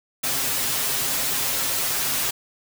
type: noise with comb filter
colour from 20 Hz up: white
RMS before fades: -24 dBFS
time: 0.23-2.31 s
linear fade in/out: 10 ms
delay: 7.5 ms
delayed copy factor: +1
effects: none